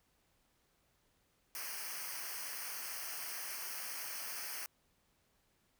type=noise with comb filter; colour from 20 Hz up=white; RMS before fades=-43 dBFS; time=1.55-4.66 s; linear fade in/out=0 ms; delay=0.27 ms; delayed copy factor=-0.9; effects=pink hiss -75 dBFS RMS until 5.79 s